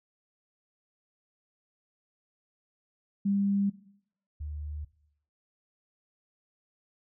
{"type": "tone pair in turn", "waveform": "sine", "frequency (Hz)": [199.4, 74.69], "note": ["G3", "D2"], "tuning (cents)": [30, 30], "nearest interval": "octave + perfect fourth", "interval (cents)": 1700, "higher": "first", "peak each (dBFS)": [-24, -34], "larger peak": "first", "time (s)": [[3.25, 3.7], [4.4, 4.85]], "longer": "neither", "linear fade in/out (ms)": 10, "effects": ["noise-tail reverb RT60 0.7 s tail -18 dB re dry"]}